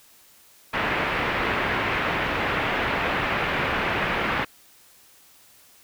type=low-pass noise; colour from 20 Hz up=white; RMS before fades=-25 dBFS; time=0.73-4.45 s; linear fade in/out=10 ms; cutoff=2400 Hz; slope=24 dB/octave; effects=white hiss -54 dBFS RMS until 5.83 s